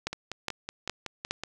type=two click trains; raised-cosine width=0.2 ms; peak=-12 / -17 dBFS; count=4 / 8; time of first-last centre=0.07-1.31 / 0.13-1.436 s; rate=2.42 / 5.36 Hz; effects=none